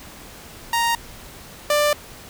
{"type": "tone pair in turn", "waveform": "sawtooth", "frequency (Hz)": [932.3, 591.4], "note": ["A#5", "D5"], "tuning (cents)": [0, 12], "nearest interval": "minor sixth", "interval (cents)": 788, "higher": "first", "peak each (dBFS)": [-14, -12], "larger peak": "second", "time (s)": [[0.73, 0.95], [1.7, 1.93]], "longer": "second", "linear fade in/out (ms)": 2, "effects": ["pink hiss -41 dBFS RMS until 2.29 s"]}